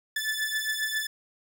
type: beating tone pair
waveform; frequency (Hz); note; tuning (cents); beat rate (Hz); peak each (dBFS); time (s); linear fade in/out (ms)
sawtooth; 1741 / 1748.4; A6 / A6; -19 / -11; 7.4; -27; 0.16-1.07; 5
effects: none